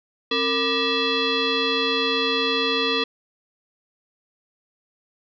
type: tone with frequency modulation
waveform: sine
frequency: 1913 Hz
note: A#6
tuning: 44 cents sharp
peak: -19 dBFS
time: 0.31-3.04 s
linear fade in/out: 5 ms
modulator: 727 Hz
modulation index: 3
effects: none